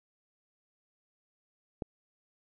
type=click; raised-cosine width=2 ms; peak=-21 dBFS; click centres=1.822 s; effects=none